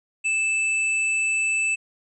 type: tone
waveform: square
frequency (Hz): 2633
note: E7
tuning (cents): -3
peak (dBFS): -21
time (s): 0.24-1.76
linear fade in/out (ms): 20
effects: resampled to 22050 Hz